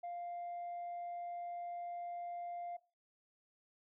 sine tone, 698.5 Hz, F5, in tune, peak -39 dBFS, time 0.03-2.77 s, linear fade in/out 10 ms, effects noise-tail reverb RT60 0.3 s tail -19 dB re dry + tanh soft clip ceiling -39 dBFS

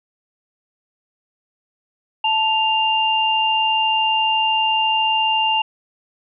sine tone pair together, 880.7 / 2794 Hz, A5 / F7, +1 / 0 cents, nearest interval octave + minor sixth, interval 1999 cents, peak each -18 dBFS, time 2.24-5.62 s, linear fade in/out 5 ms, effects none

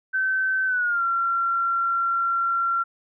sine tone with pitch glide, 1536 to 1368.4 Hz, G6 to F6, -36 to -36 cents, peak -20 dBFS, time 0.13-2.84 s, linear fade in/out 20 ms, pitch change -200 cents, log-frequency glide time 0.66-1.03 s, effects none

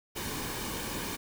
pink noise with comb filter, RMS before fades -36 dBFS, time 0.15-1.17 s, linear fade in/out 20 ms, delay 1.5 ms, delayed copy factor -0.5, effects none

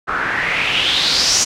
white noise with low-pass filter sweep, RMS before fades -17 dBFS, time 0.07-1.45 s, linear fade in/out 20 ms, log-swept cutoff 1300 to 6400 Hz, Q 4.3, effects none

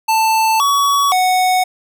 square tone with pitch steps, 885 / 1128 / 739 Hz, A5 / C#6 / F#5, +10 / +30 / -2 cents, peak -12 dBFS, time 0.08-1.64 s, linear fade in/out 10 ms, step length 520 ms, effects none

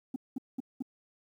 sine tone bursts, 259.8 Hz, C4, 12 cents flat, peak -29 dBFS, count 4, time 0.14-0.824 s, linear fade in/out 5 ms, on 21 ms, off 200 ms, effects tanh soft clip ceiling -30 dBFS + 11-bit

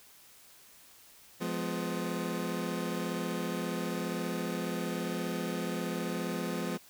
25% pulse chord, F diminished, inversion none, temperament just, 174.61 / 209.5 / 251.4 Hz, F3 / Ab3 / Cb4, 0 / +15 / +31 cents, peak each -32 / -34 / -34 dBFS, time 1.4-6.78 s, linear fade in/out 20 ms, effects white hiss -57 dBFS RMS until 6.89 s

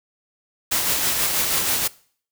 white noise with tremolo, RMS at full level -20 dBFS, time 0.71-1.88 s, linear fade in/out 10 ms, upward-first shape sine, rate 6.2 Hz, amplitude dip 35%, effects noise-tail reverb RT60 0.5 s tail -21 dB re dry

